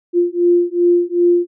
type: beating tone pair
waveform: sine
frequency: 348.1 / 350.7 Hz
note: F4 / F4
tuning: -6 / +7 cents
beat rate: 2.6 Hz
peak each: -14 dBFS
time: 0.13-1.47 s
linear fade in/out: 50 ms
effects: none